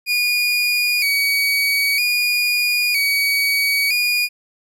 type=tone with vibrato; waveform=30% pulse; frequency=2349 Hz; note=D7; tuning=in tune; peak=-13 dBFS; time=0.06-4.29 s; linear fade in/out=50 ms; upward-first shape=square; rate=0.52 Hz; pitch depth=67 cents each way; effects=none